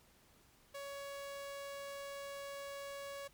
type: tone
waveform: sawtooth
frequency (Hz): 560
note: C#5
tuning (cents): +18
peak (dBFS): -40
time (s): 0.74-3.28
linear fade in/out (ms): 10
effects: pink hiss -67 dBFS RMS until 3.33 s + MP3 96 kbps